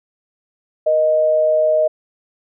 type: tone pair together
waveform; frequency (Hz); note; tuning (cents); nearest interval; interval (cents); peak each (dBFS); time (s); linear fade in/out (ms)
sine; 474.5 / 621.6; A#4 / D#5; +31 / -2; perfect fourth; 467; -23 / -12; 0.86-1.88; 10
effects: none